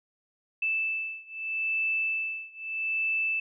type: beating tone pair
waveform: sine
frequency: 2637 / 2637.79 Hz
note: E7 / E7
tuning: 0 / +1 cents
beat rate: 0.79 Hz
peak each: -30 / -31 dBFS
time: 0.62-3.4 s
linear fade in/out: 5 ms
effects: none